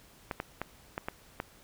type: clicks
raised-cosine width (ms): 0.5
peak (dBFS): -18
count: 6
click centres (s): 0.312 / 0.401 / 0.616 / 0.979 / 1.085 / 1.401
effects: pink hiss -58 dBFS RMS until 1.63 s